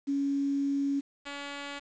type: tone pair in turn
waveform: sine / 5% pulse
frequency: 279.3 / 284 Hz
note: C#4 / C#4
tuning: +13 / +42 cents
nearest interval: unison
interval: 29 cents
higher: second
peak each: -26 dBFS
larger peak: neither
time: 0.07-1.01 / 1.25-1.8 s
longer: first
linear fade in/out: 20 ms
effects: resampled to 16000 Hz + 9-bit